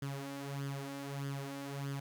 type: tone with flanger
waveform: sawtooth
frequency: 139.2 Hz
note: C#3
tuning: 8 cents sharp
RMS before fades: -41 dBFS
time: 0.02-2 s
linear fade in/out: 5 ms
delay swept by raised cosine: 0.61 to 3.81 ms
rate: 1.6 Hz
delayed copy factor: +0.65
effects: 11-bit